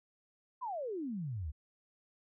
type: exponential sweep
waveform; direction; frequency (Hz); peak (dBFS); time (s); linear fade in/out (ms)
sine; down; 1061 to 67.4; -36; 0.61-1.52; 20
effects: none